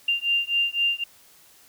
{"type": "beating tone pair", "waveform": "sine", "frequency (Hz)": [2788, 2791.9], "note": ["F7", "F7"], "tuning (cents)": [-4, -1], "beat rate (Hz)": 3.9, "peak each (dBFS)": -24, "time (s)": [0.08, 1.04], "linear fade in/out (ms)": 5, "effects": ["white hiss -54 dBFS RMS until 1.68 s"]}